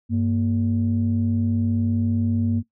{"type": "tone pair together", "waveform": "sine", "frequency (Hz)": [98.01, 233.1], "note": ["G2", "A#3"], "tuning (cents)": [0, 0], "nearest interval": "octave + minor third", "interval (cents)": 1500, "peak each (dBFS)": [-21, -20], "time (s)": [0.09, 2.63], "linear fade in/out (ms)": 50, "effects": ["noise-tail reverb RT60 0.1 s tail -17 dB re dry", "tanh soft clip ceiling -12 dBFS"]}